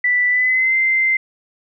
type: tone with pitch glide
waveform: sine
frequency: 1975.5 to 2080 Hz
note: B6 to C7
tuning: 0 to -11 cents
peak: -13 dBFS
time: 0.04-1.17 s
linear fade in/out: 5 ms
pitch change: +89 cents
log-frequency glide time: 0.29-0.75 s
effects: none